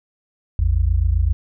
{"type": "tone pair together", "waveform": "sine", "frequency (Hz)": [55.28, 83], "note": ["A1", "E2"], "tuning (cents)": [9, 12], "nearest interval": "perfect fifth", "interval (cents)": 703, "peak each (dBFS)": -17, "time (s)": [0.59, 1.33], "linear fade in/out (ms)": 0, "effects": []}